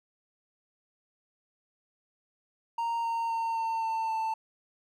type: tone with pitch steps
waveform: triangle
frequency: 928 / 920 / 912.1 / 904.2 / 896.4 / 888.7 Hz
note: A#5 / A#5 / A#5 / A5 / A5 / A5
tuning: -8 / -23 / -38 / +47 / +32 / +17 cents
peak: -26 dBFS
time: 2.78-4.34 s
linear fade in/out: 5 ms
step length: 260 ms
effects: none